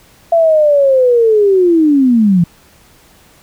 sine linear sweep, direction down, 679 to 164.81 Hz, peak -6 dBFS, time 0.32-2.44 s, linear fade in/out 5 ms, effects pink hiss -46 dBFS RMS until 3.42 s

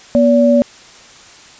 sine tone pair together, 241.4 / 574.1 Hz, B3 / D5, -39 / -39 cents, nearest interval octave + minor third, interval 1500 cents, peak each -10 dBFS, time 0.15-0.62 s, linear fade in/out 0 ms, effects white hiss -40 dBFS RMS until 1.59 s + resampled to 16000 Hz

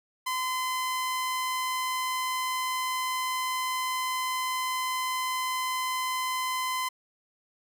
sawtooth tone, 1025 Hz, C6, 36 cents flat, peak -24 dBFS, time 0.26-6.89 s, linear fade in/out 10 ms, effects none

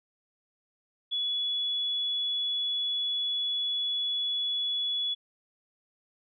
sine tone, 3400 Hz, G#7, 40 cents sharp, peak -27 dBFS, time 1.11-5.15 s, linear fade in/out 20 ms, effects none

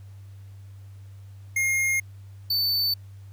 square tone pair in turn, 2135 / 4524 Hz, C7 / C#8, +34 / +34 cents, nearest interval octave + minor second, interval 1300 cents, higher second, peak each -22 dBFS, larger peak neither, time 1.56-2 / 2.5-2.94 s, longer neither, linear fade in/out 5 ms, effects added 98 Hz sine -41 dBFS peak until 3.32 s + pink hiss -62 dBFS RMS until 3.32 s

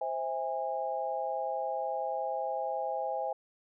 sine chord, C augmented, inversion none, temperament just, 523.3 / 654.1 / 817.6 Hz, C5 / E5 / G#5, 0 / -14 / -27 cents, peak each -36 / -36 / -34 dBFS, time 0.01-3.33 s, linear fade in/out 5 ms, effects none

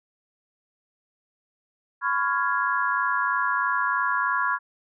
sine chord, C# dominant seventh, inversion third, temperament equal with one note detuned, 1005.6 / 1108.7 / 1396.9 / 1661.2 Hz, B5 / C#6 / E#6 / G#6, +31 / 0 / 0 / 0 cents, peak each -27 dBFS, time 2.01-4.59 s, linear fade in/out 50 ms, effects none

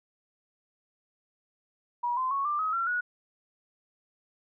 sine tone with pitch steps, 963 / 1032.1 / 1106.2 / 1185.6 / 1270.7 / 1361.9 / 1459.6 Hz, B5 / C6 / C#6 / D6 / D#6 / F6 / F#6, -44 / -24 / -4 / +16 / +36 / -44 / -24 cents, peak -26 dBFS, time 2.03-3.01 s, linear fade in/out 10 ms, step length 140 ms, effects none

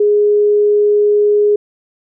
sine tone, 415.3 Hz, G#4, in tune, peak -8 dBFS, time 0-1.56 s, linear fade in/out 5 ms, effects none

